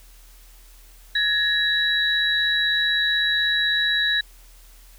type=tone cluster; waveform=sine; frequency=1685 / 1841 / 3899 Hz; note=G#6 / A#6 / B7; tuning=+25 / -22 / -23 cents; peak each=-22 / -28 / -21 dBFS; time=1.15-4.21 s; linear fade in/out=5 ms; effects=added 40 Hz sine -46 dBFS peak until 4.98 s + white hiss -53 dBFS RMS until 4.98 s